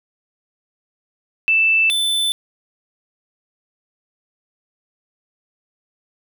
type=tone pair in turn; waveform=sine / square; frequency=2647 / 3520 Hz; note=E7 / A7; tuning=+7 / 0 cents; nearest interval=perfect fourth; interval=493 cents; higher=second; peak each=-12 / -17 dBFS; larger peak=first; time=1.48-1.9 / 1.9-2.32 s; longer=neither; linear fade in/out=0 ms; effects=none